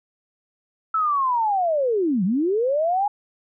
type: linear two-way sweep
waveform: sine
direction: down then up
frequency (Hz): 1326 to 171.7 to 839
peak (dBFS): -18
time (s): 0.94-3.08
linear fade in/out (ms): 5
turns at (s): 2.24
effects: none